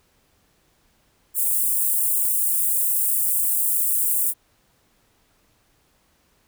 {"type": "high-pass noise", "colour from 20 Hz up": "white", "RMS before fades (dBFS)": -21, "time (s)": [1.34, 4.34], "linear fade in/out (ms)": 50, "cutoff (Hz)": 8300, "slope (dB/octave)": 48, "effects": ["pink hiss -63 dBFS RMS until 6.47 s"]}